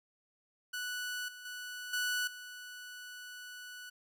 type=tone with level steps; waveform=sawtooth; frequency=1480 Hz; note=F#6; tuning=in tune; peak=-33 / -44 / -38 / -28 / -42 dBFS; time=0.73-3.9 s; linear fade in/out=10 ms; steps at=1.28 / 1.45 / 1.93 / 2.27 s; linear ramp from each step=5 ms; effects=none